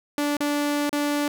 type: tone with dropouts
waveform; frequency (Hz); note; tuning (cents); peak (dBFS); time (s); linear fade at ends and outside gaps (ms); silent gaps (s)
sawtooth; 291.3; D4; -14; -18; 0.18-1.28; 1; 0.368-0.405 / 0.894-0.929
effects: none